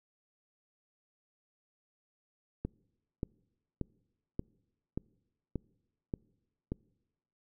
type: click train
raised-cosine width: 3 ms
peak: -21 dBFS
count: 8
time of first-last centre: 2.65-6.72 s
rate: 1.72 Hz
effects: noise-tail reverb RT60 1.0 s tail -26 dB re dry